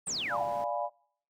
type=exponential sweep; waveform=sine; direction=down; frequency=9397 to 612 Hz; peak=-31 dBFS; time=0.06-0.44 s; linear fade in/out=20 ms
type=noise; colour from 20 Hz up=brown; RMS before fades=-39 dBFS; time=0.07-0.64 s; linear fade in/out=0 ms
type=chord; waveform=sine; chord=D diminished seventh; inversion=none; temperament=equal; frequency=587.3 / 698.5 / 830.6 / 987.8 Hz; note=D5 / F5 / Ab5 / Cb6; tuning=0 / 0 / 0 / 0 cents; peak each=-34 / -34 / -36 / -37 dBFS; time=0.29-0.9 s; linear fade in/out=50 ms
effects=noise-tail reverb RT60 0.6 s tail -24 dB re dry + high-pass 200 Hz 12 dB/octave